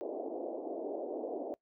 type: band-pass noise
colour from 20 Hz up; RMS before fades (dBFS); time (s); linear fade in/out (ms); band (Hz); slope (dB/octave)
pink; -39; 0.01-1.54; 0; 290 to 710; 48
effects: noise-tail reverb RT60 0.1 s tail -21 dB re dry